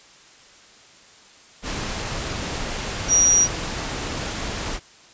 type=tone in noise; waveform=sine; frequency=5760 Hz; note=F#8; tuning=47 cents flat; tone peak=-13 dBFS; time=3.08-3.48 s; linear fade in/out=50 ms; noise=pink; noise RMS=-28 dBFS; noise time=1.62-4.8 s; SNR=+12 dB; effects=white hiss -49 dBFS RMS until 5.13 s + resampled to 16000 Hz